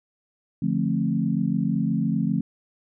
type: chord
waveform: sine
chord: D minor seventh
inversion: none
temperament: equal with one note detuned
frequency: 146.83 / 174.61 / 220 / 266.5 Hz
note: D3 / F3 / A3 / C4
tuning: 0 / 0 / 0 / +32 cents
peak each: -28 / -25 / -25 / -28 dBFS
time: 0.62-2.41 s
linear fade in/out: 5 ms
effects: none